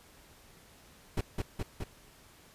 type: noise with echo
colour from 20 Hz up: brown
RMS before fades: -30 dBFS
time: 1.17-1.21 s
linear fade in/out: 5 ms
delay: 210 ms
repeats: 3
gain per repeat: -2 dB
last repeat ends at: 1.84 s
effects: pink hiss -58 dBFS RMS until 2.54 s + resampled to 32000 Hz